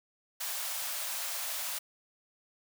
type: high-pass noise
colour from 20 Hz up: white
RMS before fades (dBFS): -36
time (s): 0.4-1.79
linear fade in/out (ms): 10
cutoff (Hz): 540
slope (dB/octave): 96
effects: none